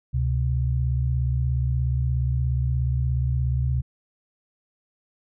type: tone pair together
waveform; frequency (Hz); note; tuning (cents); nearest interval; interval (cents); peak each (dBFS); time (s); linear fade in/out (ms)
sine; 70.1 / 127.01; C#2 / B2; +20 / +49; minor seventh; 1029; -23; 0.13-3.82; 20
effects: none